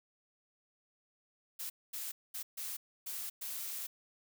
blue noise bursts at uneven times, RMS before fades -41 dBFS, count 6, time 1.59-1.7 / 1.93-2.12 / 2.34-2.43 / 2.57-2.77 / 3.06-3.3 / 3.41-3.87 s, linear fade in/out 10 ms, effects none

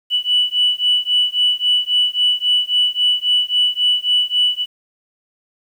sine beating tone pair, 2960 / 2963.7 Hz, F#7 / F#7, 0 / +2 cents, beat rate 3.7 Hz, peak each -16 dBFS, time 0.1-4.66 s, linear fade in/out 50 ms, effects tanh soft clip ceiling -6 dBFS + 8-bit

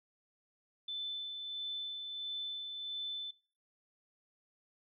sine tone with tremolo, 3520 Hz, A7, in tune, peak -36 dBFS, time 0.88-3.31 s, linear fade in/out 5 ms, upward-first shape sine, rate 1.5 Hz, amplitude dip 35%, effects noise-tail reverb RT60 0.4 s tail -23 dB re dry

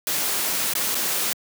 white noise with dropouts, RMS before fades -24 dBFS, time 0.07-1.33 s, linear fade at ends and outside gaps 1 ms, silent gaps 0.736-0.752 / 0.946-0.952 s, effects high-pass 150 Hz 12 dB/octave

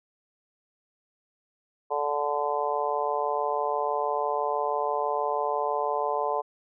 harmonic tone, 146.1 Hz, D3, 9 cents flat, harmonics 3 / 4 / 5 / 6 / 7, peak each -31 / -31 / -31 / -31 / -31 dBFS, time 1.9-6.42 s, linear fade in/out 20 ms, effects none

